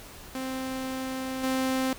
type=tone with level steps; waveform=sawtooth; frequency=261.6 Hz; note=C4; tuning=in tune; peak=-27 / -21 dBFS; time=0.35-1.93 s; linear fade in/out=0 ms; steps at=1.43 s; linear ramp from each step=10 ms; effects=pink hiss -46 dBFS RMS until 1.98 s